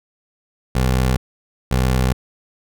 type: tone pair in turn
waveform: 20% pulse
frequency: 63.8 / 63.8 Hz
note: C2 / C2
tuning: -43 / -43 cents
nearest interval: unison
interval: 0 cents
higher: neither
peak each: -10 dBFS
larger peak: neither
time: 0.75-1.17 / 1.71-2.13 s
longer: neither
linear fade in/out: 5 ms
effects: none